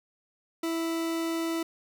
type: tone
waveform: 40% pulse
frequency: 329.6 Hz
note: E4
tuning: in tune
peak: -27 dBFS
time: 0.63-1.63 s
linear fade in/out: 5 ms
effects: none